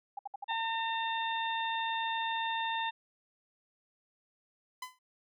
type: tone bursts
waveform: sine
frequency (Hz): 806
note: G5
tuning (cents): +48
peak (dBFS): -36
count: 5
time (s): 0.17-0.527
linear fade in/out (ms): 5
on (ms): 21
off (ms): 63
type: harmonic tone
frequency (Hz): 907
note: A#5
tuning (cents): -48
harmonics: 1 / 2 / 3 / 4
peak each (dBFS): -33 / -38 / -42 / -39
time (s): 0.48-2.91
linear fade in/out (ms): 20
type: tone with exponential decay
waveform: sawtooth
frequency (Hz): 1013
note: B5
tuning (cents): +44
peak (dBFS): -32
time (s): 4.82-4.99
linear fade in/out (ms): 5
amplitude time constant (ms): 35
effects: none